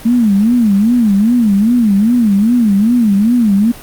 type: tone with vibrato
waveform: sine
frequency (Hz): 219.8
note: A3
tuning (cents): -2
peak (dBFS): -7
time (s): 0.05-3.72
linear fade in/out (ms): 10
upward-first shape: sine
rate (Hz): 2.5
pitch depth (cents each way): 200
effects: pink hiss -33 dBFS RMS until 3.82 s + Opus 32 kbps